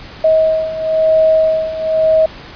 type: beating tone pair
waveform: sine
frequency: 635 / 636 Hz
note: D#5 / D#5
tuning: +35 / +38 cents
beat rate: 1 Hz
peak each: -15 / -11 dBFS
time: 0.24-2.26 s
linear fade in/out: 5 ms
effects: pink hiss -34 dBFS RMS until 2.55 s + resampled to 11025 Hz